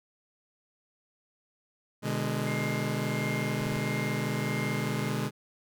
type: chord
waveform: sawtooth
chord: G# diminished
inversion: first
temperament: just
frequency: 124.59 / 149.51 / 207.7 Hz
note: B2 / D3 / G#3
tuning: +16 / +31 / 0 cents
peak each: -29 dBFS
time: 2.02-5.31 s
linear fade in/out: 50 ms
type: tone with tremolo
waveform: sine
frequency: 2117 Hz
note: C7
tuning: 20 cents sharp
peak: -35 dBFS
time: 2.47-5.09 s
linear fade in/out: 0 ms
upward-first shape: sine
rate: 1.5 Hz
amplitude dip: 60%
type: noise bursts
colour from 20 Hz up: brown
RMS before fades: -46 dBFS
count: 4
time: 3.59-3.786 s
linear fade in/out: 5 ms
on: 34 ms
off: 20 ms
effects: none